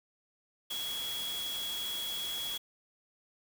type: tone in noise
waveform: sine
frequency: 3341 Hz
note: G#7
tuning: 10 cents sharp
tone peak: -35 dBFS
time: 0.7-2.58 s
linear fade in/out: 10 ms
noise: white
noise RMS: -42 dBFS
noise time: 0.7-2.58 s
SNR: +4 dB
effects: none